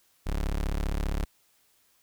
30% pulse tone, 35.1 Hz, C#1, 22 cents sharp, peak -24 dBFS, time 0.26-1.25 s, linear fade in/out 10 ms, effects white hiss -66 dBFS RMS until 2.02 s

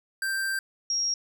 square / sine tone pair in turn, 1572 / 5602 Hz, G6 / F8, +4 / +4 cents, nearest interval octave + minor seventh, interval 2200 cents, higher second, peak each -27 / -24 dBFS, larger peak second, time 0.22-0.59 / 0.9-1.14 s, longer first, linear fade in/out 2 ms, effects none

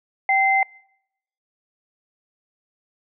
sine tone pair together, 776.5 / 2073 Hz, G5 / C7, -17 / -17 cents, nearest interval octave + perfect fourth, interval 1700 cents, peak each -18 dBFS, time 0.29-0.63 s, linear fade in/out 2 ms, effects noise-tail reverb RT60 0.8 s tail -26 dB re dry

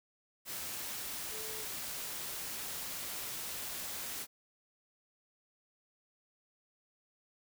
sine tone in noise, 435.5 Hz, A4, 18 cents flat, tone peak -48 dBFS, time 1.3-1.67 s, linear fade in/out 50 ms, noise white, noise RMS -41 dBFS, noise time 0.45-4.27 s, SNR -10 dB, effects none

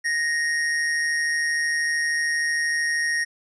square tone with amplitude modulation, 1864.7 Hz, A#6, in tune, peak -20 dBFS, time 0.04-3.25 s, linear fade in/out 20 ms, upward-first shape sine, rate 153 Hz, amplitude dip 40%, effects resampled to 22050 Hz

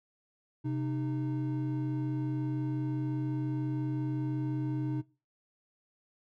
triangle tone pair together, 130.81 / 306.7 Hz, C3 / D#4, 0 / -25 cents, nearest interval octave + minor third, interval 1475 cents, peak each -30 / -32 dBFS, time 0.64-5.02 s, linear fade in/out 20 ms, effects noise-tail reverb RT60 0.3 s tail -20 dB re dry

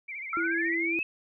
sine tone with vibrato, 2206 Hz, C#7, 9 cents flat, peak -35 dBFS, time 0.08-0.75 s, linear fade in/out 10 ms, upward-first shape sine, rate 14 Hz, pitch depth 120 cents each way
sine exponential sweep, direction up, 1318.5 to 2636 Hz, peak -27 dBFS, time 0.33-1.03 s, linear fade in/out 2 ms
sine tone, 332.9 Hz, E4, 17 cents sharp, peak -30 dBFS, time 0.37-0.99 s, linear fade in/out 0 ms
effects none

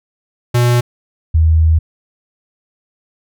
square / sine tone pair in turn, 121.2 / 80.04 Hz, B2 / D#2, -32 / +50 cents, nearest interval perfect fifth, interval 718 cents, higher first, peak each -10 / -7 dBFS, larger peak second, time 0.54-0.81 / 1.34-1.79 s, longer second, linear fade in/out 10 ms, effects none

